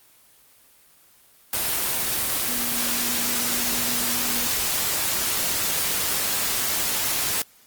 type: tone in noise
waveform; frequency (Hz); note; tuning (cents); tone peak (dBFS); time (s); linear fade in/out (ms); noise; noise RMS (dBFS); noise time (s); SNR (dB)
sine; 240.8; B3; -44; -34; 2.48-4.47; 2; white; -24; 1.53-7.42; -13
effects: white hiss -55 dBFS RMS until 7.66 s + Opus 24 kbps